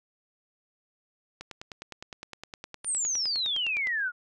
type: click train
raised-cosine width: 0.2 ms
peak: -22 dBFS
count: 25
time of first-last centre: 1.41-3.872 s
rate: 9.75 Hz
type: exponential sweep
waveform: sine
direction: down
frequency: 9397 to 1396.9 Hz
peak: -26 dBFS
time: 2.84-4.12 s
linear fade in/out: 50 ms
effects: none

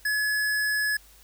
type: tone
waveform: square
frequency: 1700 Hz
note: G#6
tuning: 40 cents sharp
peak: -24 dBFS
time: 0.05-0.97 s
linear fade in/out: 5 ms
effects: added 50 Hz sine -55 dBFS peak until 1.23 s + white hiss -55 dBFS RMS until 1.23 s

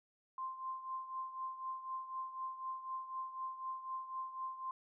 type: tone with tremolo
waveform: sine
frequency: 1046.5 Hz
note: C6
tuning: in tune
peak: -37 dBFS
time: 0.38-4.71 s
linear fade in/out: 2 ms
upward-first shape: triangle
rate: 4 Hz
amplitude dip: 75%
effects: none

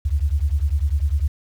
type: beating tone pair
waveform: sine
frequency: 68.1 / 78.1 Hz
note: C#2 / D#2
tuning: -30 / +7 cents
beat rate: 10 Hz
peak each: -19 / -20 dBFS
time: 0.05-1.28 s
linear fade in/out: 10 ms
effects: tanh soft clip ceiling -9 dBFS + 8-bit

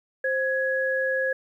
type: tone pair together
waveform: sine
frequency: 525.4 / 1672 Hz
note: C5 / G#6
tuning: +7 / +11 cents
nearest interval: octave + minor sixth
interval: 2004 cents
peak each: -25 dBFS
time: 0.24-1.33 s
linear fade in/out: 5 ms
effects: 10-bit

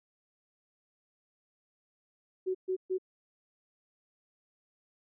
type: tone bursts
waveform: sine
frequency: 373.4 Hz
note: F#4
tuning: 16 cents sharp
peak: -28 dBFS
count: 3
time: 2.46-2.984 s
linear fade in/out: 20 ms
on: 88 ms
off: 130 ms
effects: none

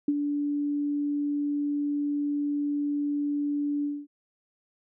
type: tone with ADSR envelope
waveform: sine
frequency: 290 Hz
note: D4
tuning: 22 cents flat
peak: -19 dBFS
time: 0.08-4.07 s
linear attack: 4 ms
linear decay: 43 ms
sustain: -6 dB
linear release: 230 ms
effects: none

